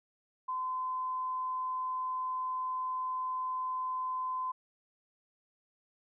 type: tone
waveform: sine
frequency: 1025 Hz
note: C6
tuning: 36 cents flat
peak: -32 dBFS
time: 0.48-4.52 s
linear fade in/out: 10 ms
effects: none